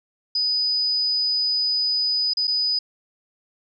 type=tone with dropouts; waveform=sine; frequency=4980 Hz; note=D#8; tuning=1 cent sharp; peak=-19 dBFS; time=0.35-2.79 s; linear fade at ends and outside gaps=5 ms; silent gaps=2.336-2.37 / 2.472-2.477 s; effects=none